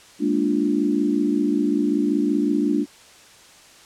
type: chord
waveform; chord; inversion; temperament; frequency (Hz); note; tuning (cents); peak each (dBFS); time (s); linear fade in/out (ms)
sine; Bb dominant seventh; third; equal; 207.7 / 233.1 / 293.7 / 349.2; Ab3 / Bb3 / D4 / F4; 0 / 0 / 0 / 0; -25 / -25 / -20 / -26; 0.19-2.86; 50
effects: white hiss -48 dBFS RMS until 3.85 s + low-pass 8000 Hz 12 dB/octave